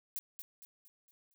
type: noise with echo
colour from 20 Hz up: violet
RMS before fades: -39 dBFS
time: 0.16-0.19 s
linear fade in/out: 0 ms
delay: 230 ms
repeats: 5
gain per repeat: -7 dB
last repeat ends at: 1.34 s
effects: none